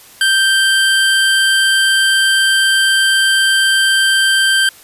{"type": "tone", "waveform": "25% pulse", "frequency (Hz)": 1568, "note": "G6", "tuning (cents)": 0, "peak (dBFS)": -6, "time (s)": [0.21, 4.69], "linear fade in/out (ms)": 2, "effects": ["white hiss -41 dBFS RMS until 4.83 s", "resampled to 32000 Hz"]}